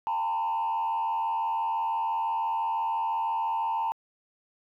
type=tone with frequency modulation; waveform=sine; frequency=903 Hz; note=A5; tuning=45 cents sharp; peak=-24 dBFS; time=0.07-3.92 s; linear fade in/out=0 ms; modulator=85.9 Hz; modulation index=0.79; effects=tanh soft clip ceiling -23 dBFS + 11-bit